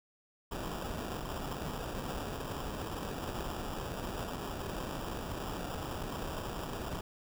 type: noise with sample-and-hold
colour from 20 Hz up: pink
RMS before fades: -39 dBFS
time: 0.51-7.01 s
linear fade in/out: 5 ms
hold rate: 2100 Hz
effects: none